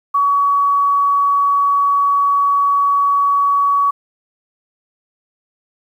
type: tone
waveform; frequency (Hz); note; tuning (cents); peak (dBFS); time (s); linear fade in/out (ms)
sine; 1130; C#6; +33; -11; 0.14-3.91; 10
effects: 8-bit